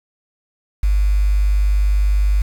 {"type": "tone with quantisation", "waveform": "sine", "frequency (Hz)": 50, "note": "G1", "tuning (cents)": 35, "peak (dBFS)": -12, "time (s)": [0.83, 2.42], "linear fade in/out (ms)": 5, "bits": 6, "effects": []}